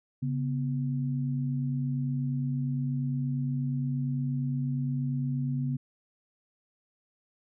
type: tone pair together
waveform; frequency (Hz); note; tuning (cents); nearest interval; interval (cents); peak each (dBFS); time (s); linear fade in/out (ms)
sine; 138.34 / 246.9; C#3 / B3; -3 / 0; minor seventh; 1003; -28 / -33; 0.22-5.77; 10
effects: none